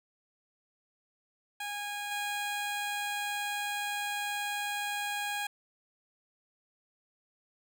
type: tone with level steps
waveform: 15% pulse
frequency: 821 Hz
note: G#5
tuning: 20 cents flat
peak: -29 / -26 dBFS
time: 1.6-5.47 s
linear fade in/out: 5 ms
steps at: 2.11 s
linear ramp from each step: 5 ms
effects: none